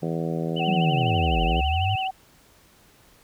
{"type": "harmonic tone", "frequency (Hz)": 82, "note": "E2", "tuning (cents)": -9, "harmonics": [2, 3, 4, 5, 6, 7, 8, 9], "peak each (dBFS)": [-27, -34, -33, -33, -34, -36, -41, -40], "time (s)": [0.02, 1.61], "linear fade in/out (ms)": 10}
{"type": "tone with vibrato", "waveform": "sine", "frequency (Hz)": 2800, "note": "F7", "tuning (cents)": 4, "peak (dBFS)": -29, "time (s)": [0.56, 2.08], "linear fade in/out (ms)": 10, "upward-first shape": "sine", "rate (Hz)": 12, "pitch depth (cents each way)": 140}
{"type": "tone with pitch glide", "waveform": "sine", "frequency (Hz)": [753, 760.4], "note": ["F#5", "F#5"], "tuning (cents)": [30, 47], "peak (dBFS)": -25, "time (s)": [0.59, 2.11], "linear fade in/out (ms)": 10, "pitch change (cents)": 17, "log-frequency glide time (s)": [0.82, 0.89]}
{"type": "linear two-way sweep", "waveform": "sine", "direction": "down then up", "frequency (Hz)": [197.9, 45.23, 106.7], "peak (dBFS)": -22, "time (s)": [0.67, 1.96], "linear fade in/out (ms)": 10, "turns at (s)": 1.42}
{"effects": ["pink hiss -56 dBFS RMS until 3.23 s"]}